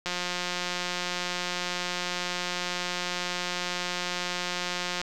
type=click train; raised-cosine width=0.2 ms; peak=-13 dBFS; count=883; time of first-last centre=0.06-5.015 s; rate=178 Hz; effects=none